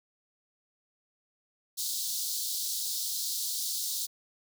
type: high-pass noise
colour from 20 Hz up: pink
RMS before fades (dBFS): -33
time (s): 1.77-4.07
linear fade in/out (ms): 20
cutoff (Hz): 3800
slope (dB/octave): 48
effects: none